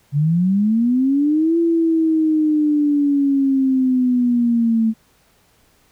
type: linear two-way sweep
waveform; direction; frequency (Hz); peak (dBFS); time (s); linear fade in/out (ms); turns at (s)
sine; up then down; 138.59 to 337.6 to 220.3; -13; 0.12-4.94; 50; 1.58
effects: pink hiss -57 dBFS RMS until 5.91 s